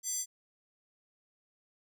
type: tone with high-pass filter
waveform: square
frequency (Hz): 673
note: E5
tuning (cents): +36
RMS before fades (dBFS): -35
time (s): 0.03-0.26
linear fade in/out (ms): 50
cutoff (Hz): 6800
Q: 9.6
effects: none